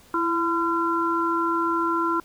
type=tone cluster; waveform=sine; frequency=334 / 1016 / 1368 Hz; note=E4 / B5 / F6; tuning=+23 / +49 / -36 cents; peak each=-25 dBFS; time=0.14-2.2 s; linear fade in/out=2 ms; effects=pink hiss -53 dBFS RMS until 2.24 s